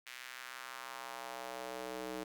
square tone with high-pass filter sweep, 62.9 Hz, B1, 32 cents sharp, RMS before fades -45 dBFS, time 0.06-2.24 s, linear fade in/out 10 ms, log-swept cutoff 2100 to 340 Hz, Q 1.6, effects none

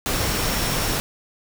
sine tone in noise, 5490 Hz, F8, 31 cents flat, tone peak -34 dBFS, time 0.15-0.96 s, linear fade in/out 0 ms, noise pink, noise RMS -23 dBFS, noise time 0.06-1 s, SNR -14 dB, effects none

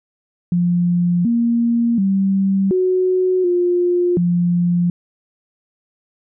sine tone with pitch steps, 175.1 / 234.4 / 194 / 369.4 / 353.7 / 174.7 Hz, F3 / A#3 / G3 / F#4 / F4 / F3, +5 / +10 / -18 / -3 / +22 / +1 cents, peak -13 dBFS, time 0.52-4.9 s, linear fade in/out 2 ms, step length 730 ms, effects none

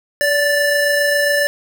square tone pair together, 578 / 1761.3 Hz, D5 / A6, -28 / +1 cents, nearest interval octave + perfect fifth, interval 1929 cents, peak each -17 dBFS, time 0.21-1.47 s, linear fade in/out 0 ms, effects none

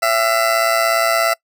20% pulse tone with amplitude modulation, 670 Hz, E5, 28 cents sharp, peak -6 dBFS, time 0.02-1.34 s, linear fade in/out 10 ms, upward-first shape sine, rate 117 Hz, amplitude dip 60%, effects noise-tail reverb RT60 0.1 s tail -24 dB re dry

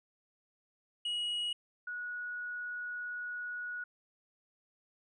triangle / sine tone pair in turn, 2903 / 1460.3 Hz, F#7 / F#6, -34 / -23 cents, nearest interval octave, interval 1189 cents, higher first, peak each -31 / -37 dBFS, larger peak first, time 1.05-1.53 / 1.87-3.84 s, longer second, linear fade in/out 5 ms, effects resampled to 24000 Hz

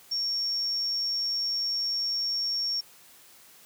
sine tone, 5510 Hz, F8, 24 cents flat, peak -26 dBFS, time 0.11-2.81 s, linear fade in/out 10 ms, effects white hiss -54 dBFS RMS until 3.65 s + high-pass 80 Hz 12 dB/octave

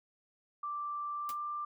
sine tone with pitch glide, 1174.7 to 1184.9 Hz, D6 to D6, 0 to +15 cents, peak -35 dBFS, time 0.63-1.65 s, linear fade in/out 5 ms, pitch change +15 cents, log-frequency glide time 1.14-1.4 s
white noise with exponential decay, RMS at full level -41 dBFS, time 1.29-1.38 s, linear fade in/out 1 ms, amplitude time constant 18 ms
effects none

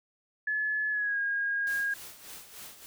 sine tone with pitch glide, 1714 to 1630 Hz, A6 to G#6, -46 to -33 cents, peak -27 dBFS, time 0.47-1.94 s, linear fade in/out 5 ms, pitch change -87 cents, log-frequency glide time 0.9-1.19 s
white noise with tremolo, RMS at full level -44 dBFS, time 1.67-2.86 s, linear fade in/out 0 ms, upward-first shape sine, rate 3.4 Hz, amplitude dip 65%
effects none

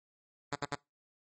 5% pulse tone bursts, 143.5 Hz, D3, 40 cents flat, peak -21 dBFS, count 3, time 0.52-0.752 s, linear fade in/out 5 ms, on 36 ms, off 62 ms, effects noise-tail reverb RT60 0.2 s tail -23 dB re dry + MP3 32 kbps

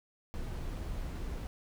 brown noise, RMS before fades -38 dBFS, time 0.34-1.47 s, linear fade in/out 0 ms, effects none

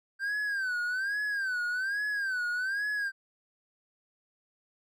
triangle tone with vibrato, 1563 Hz, G6, 6 cents flat, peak -27 dBFS, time 0.19-3.12 s, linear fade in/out 50 ms, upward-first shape sine, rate 1.2 Hz, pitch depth 140 cents each way, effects none

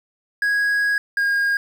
triangle tone pair in turn, 1655 / 1625.6 Hz, G#6 / G#6, -6 / -38 cents, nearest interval unison, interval 32 cents, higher first, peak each -15 dBFS, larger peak neither, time 0.42-0.98 / 1.17-1.57 s, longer first, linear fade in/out 2 ms, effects 8-bit

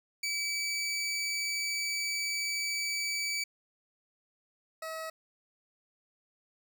20% pulse tone pair in turn, 2297 / 641.6 Hz, D7 / E5, -39 / -47 cents, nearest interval octave + minor seventh, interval 2208 cents, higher first, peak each -26 / -32 dBFS, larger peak first, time 0.23-3.44 / 4.82-5.1 s, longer first, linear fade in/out 5 ms, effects none

